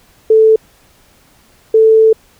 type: tone pair in turn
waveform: sine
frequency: 440 / 442 Hz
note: A4 / A4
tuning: 0 / +8 cents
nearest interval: unison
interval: 8 cents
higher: second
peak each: -4 dBFS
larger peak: neither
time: 0.3-0.56 / 1.74-2.13 s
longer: second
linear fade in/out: 5 ms
effects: pink hiss -49 dBFS RMS until 2.39 s